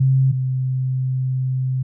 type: tone pair in turn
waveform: sine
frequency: 132.7 / 129.89 Hz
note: C3 / C3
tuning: +25 / -12 cents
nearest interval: unison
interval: 37 cents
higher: first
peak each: -12 / -18 dBFS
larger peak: first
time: 0-0.32 / 0.32-1.83 s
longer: second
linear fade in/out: 10 ms
effects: none